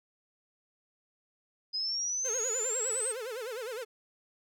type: linear sweep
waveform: sine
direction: up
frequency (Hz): 4978 to 8372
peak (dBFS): -30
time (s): 1.73-3.13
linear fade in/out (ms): 20
type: tone with vibrato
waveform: 45% pulse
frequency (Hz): 474.2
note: A#4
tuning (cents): +30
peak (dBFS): -36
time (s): 2.24-3.85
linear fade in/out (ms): 20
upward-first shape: sine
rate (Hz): 9.8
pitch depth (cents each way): 190
effects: none